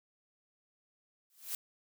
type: noise with exponential growth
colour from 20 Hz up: blue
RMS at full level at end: -34 dBFS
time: 1.3-1.55 s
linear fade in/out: 1 ms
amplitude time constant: 53 ms
effects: none